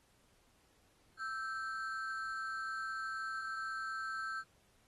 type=ring-modulated tone; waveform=triangle; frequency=1441 Hz; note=F#6; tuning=46 cents flat; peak=-33 dBFS; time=1.17-4.44 s; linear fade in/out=50 ms; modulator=120 Hz; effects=pink hiss -71 dBFS RMS until 4.87 s + AAC 32 kbps